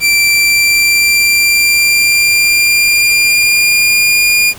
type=tone with pitch glide; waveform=sawtooth; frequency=2349 to 2419 Hz; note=D7 to D#7; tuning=0 to -49 cents; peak=-4 dBFS; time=0-4.54 s; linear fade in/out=50 ms; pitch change=+51 cents; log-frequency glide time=0.32-4.27 s; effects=pink hiss -33 dBFS RMS until 4.58 s